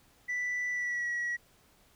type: tone with pitch glide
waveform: sine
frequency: 1975.5 to 1921.5 Hz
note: B6 to B6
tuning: 0 to -48 cents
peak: -28 dBFS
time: 0.28-1.37 s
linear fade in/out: 20 ms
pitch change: -48 cents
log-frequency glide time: 0.71-1.08 s
effects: tanh soft clip ceiling -29 dBFS + pink hiss -64 dBFS RMS until 1.95 s